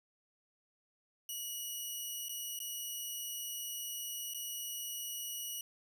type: tone with dropouts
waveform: 10% pulse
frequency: 2915 Hz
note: F#7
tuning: 26 cents flat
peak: -31 dBFS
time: 1.29-5.61 s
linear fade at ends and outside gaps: 2 ms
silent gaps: 2.285-2.293 / 2.591-2.601 / 4.337-4.345 s
effects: none